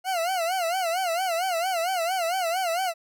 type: tone with vibrato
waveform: 40% pulse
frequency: 709 Hz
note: F5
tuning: 26 cents sharp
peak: -23 dBFS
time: 0.04-2.94 s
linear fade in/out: 50 ms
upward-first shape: sine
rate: 4.4 Hz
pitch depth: 140 cents each way
effects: none